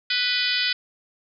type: harmonic tone with a mistuned harmonic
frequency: 493.9 Hz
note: B4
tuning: in tune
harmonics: 3 / 4 / 5 / 6 / 7 / 8 / 9 / 10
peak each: -29 / -29 / -29 / -29 / -29 / -29 / -29 / -29 dBFS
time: 0.1-0.73 s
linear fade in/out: 5 ms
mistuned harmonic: 6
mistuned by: +45 cents
effects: none